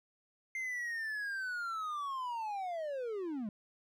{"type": "linear sweep", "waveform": "triangle", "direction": "down", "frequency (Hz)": [2100, 197], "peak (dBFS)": -34, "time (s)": [0.55, 3.49], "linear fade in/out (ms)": 2, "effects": []}